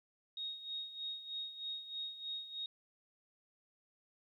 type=tone with tremolo; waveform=sine; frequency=3744 Hz; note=A#7; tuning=7 cents sharp; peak=-38 dBFS; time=0.37-2.66 s; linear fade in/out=2 ms; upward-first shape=sine; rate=3.2 Hz; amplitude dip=70%; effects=13-bit